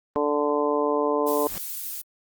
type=harmonic tone; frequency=146.83 Hz; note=D3; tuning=in tune; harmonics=2 / 3 / 4 / 5 / 6 / 7; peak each=-28 / -24 / -27 / -35 / -31 / -28 dBFS; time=0.16-1.47 s; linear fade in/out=0 ms
type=noise; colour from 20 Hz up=violet; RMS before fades=-32 dBFS; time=1.26-2.02 s; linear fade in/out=20 ms
type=noise with exponential growth; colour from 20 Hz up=pink; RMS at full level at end=-35 dBFS; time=1.3-1.58 s; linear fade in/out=1 ms; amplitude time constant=59 ms
effects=Opus 32 kbps